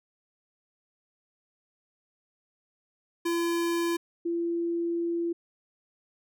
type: tone pair in turn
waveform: square / sine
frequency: 339.7 / 339.7 Hz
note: F4 / F4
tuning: -48 / -48 cents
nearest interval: unison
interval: 0 cents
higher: neither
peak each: -26 dBFS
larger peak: neither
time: 3.25-3.97 / 4.25-5.33 s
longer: second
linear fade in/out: 10 ms
effects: none